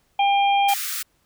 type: harmonic tone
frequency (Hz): 800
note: G5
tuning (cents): +35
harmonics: 1 / 3 / 4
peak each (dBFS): -16 / -26 / -28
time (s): 0.19-0.74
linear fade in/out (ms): 5
type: high-pass noise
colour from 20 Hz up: white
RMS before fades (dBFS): -28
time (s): 0.68-1.03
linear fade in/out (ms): 10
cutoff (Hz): 1200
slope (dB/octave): 96
effects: pink hiss -65 dBFS RMS until 1.25 s

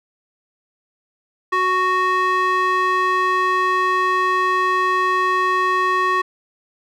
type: tone with band-pass filter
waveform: square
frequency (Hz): 370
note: F#4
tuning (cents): 0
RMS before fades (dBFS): -18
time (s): 1.52-6.22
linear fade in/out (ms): 10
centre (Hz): 1400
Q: 6.3
effects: none

